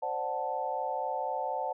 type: chord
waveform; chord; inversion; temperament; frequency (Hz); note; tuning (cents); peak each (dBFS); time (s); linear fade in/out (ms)
sine; D dominant seventh; third; equal; 523.3 / 587.3 / 740 / 880; C5 / D5 / F#5 / A5; 0 / 0 / 0 / 0; -37 / -38 / -35 / -34; 0.02-1.73; 10
effects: none